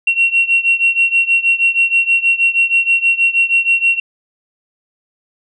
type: beating tone pair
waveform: sine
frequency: 2732 / 2738.3 Hz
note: F7 / F7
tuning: -39 / -35 cents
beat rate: 6.3 Hz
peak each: -12 / -14 dBFS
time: 0.07-4 s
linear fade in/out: 5 ms
effects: tanh soft clip ceiling -3 dBFS